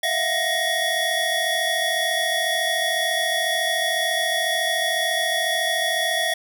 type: tone cluster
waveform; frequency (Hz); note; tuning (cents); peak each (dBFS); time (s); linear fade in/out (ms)
square; 648 / 682 / 730 / 1871 / 3404; E5 / F5 / F#5 / A#6 / G#7; -30 / -41 / -24 / +6 / +42; -29 / -30 / -31 / -25 / -26; 0.03-6.34; 5
effects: none